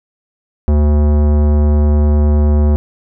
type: tone with tanh clipping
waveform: sine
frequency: 74.2 Hz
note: D2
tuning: 18 cents sharp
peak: -10 dBFS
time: 0.68-2.76 s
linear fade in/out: 0 ms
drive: 18 dB
effects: none